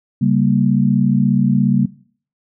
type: chord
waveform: sine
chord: G diminished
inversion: second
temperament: equal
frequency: 138.59 / 196 / 233.1 Hz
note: Db3 / G3 / Bb3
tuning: 0 / 0 / 0 cents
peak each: -16 dBFS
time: 0.21-1.86 s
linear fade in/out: 10 ms
effects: noise-tail reverb RT60 0.5 s tail -19 dB re dry